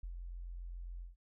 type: tone with ADSR envelope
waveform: sine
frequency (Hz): 43.65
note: F1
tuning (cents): 0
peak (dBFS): -39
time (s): 0.03-1.16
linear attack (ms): 6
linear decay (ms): 79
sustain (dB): -3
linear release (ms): 150
effects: none